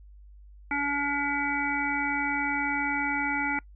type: harmonic tone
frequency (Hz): 284.9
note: C#4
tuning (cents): +48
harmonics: 1 / 3 / 5 / 7 / 8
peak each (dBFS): -32 / -32 / -32 / -32 / -32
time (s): 0.71-3.59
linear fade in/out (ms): 2
effects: noise-tail reverb RT60 0.1 s tail -24 dB re dry + added 50 Hz sine -47 dBFS peak until 3.75 s